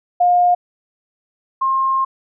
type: tone pair in turn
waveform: sine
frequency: 711 / 1065.3 Hz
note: F5 / C6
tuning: +31 / +31 cents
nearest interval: perfect fifth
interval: 700 cents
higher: second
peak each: -10 / -14 dBFS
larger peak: first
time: 0.2-0.55 / 1.61-2.05 s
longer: second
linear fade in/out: 10 ms
effects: none